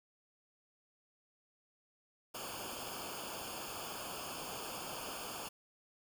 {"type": "noise with comb filter", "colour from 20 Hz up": "pink", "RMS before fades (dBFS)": -44, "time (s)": [2.34, 5.49], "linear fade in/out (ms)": 10, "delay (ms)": 0.51, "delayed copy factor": -0.9, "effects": []}